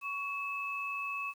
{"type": "tone pair together", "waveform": "sine", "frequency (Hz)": [1120, 2603], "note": ["C#6", "E7"], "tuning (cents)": [18, -22], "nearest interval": "octave + minor third", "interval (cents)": 1460, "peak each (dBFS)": [-38, -36], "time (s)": [0.01, 1.34], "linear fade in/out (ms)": 50, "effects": ["10-bit"]}